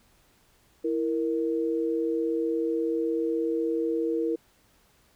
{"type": "tone pair together", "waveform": "sine", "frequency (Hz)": [329.6, 466.1], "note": ["E4", "A#4"], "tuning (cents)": [0, 0], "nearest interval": "tritone", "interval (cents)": 600, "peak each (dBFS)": -27, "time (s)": [0.84, 4.36], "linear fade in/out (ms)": 10, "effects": ["pink hiss -63 dBFS RMS until 5.15 s"]}